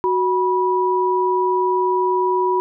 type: tone pair together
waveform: sine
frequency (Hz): 370 / 975.9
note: F#4 / B5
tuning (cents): 0 / -21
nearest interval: octave + perfect fourth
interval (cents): 1679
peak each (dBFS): -18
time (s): 0.04-2.6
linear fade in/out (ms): 0
effects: none